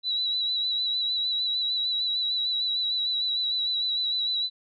sine tone with vibrato, 3932 Hz, B7, 8 cents flat, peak -24 dBFS, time 0.03-4.5 s, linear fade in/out 50 ms, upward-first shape sine, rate 6.6 Hz, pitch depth 35 cents each way, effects none

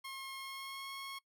15% pulse tone with pitch glide, 1075 to 1091.3 Hz, C6 to C#6, +47 to -27 cents, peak -37 dBFS, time 0.04-1.19 s, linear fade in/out 10 ms, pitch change +26 cents, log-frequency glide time 0.38-0.91 s, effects noise-tail reverb RT60 0.1 s tail -21 dB re dry

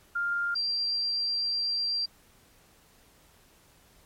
sine tone pair in turn, 1400 / 4727 Hz, F6 / D8, +4 / +10 cents, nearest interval octave + major sixth, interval 2106 cents, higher second, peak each -26 dBFS, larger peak neither, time 0.15-0.55 / 0.55-2.06 s, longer second, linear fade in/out 10 ms, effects pink hiss -60 dBFS RMS until 4.05 s + MP3 64 kbps

